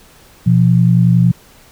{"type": "tone pair together", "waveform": "sine", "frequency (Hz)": [122.29, 173.1], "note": ["B2", "F3"], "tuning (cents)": [-17, -15], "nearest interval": "tritone", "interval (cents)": 602, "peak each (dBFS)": -10, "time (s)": [0.46, 1.32], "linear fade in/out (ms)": 10, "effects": ["pink hiss -45 dBFS RMS until 1.71 s"]}